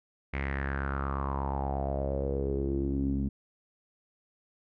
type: tone with low-pass filter sweep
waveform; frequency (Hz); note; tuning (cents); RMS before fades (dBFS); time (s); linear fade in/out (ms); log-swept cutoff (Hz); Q
sawtooth; 68.5; C#2; -20; -31; 0.33-3.29; 10; 2200 to 230; 6.2
effects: none